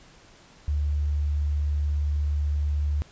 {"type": "tone", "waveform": "sine", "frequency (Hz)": 73.42, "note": "D2", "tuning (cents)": 0, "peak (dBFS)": -22, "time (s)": [0.68, 3.02], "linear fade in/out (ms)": 0, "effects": ["pink hiss -53 dBFS RMS until 3.11 s", "resampled to 16000 Hz"]}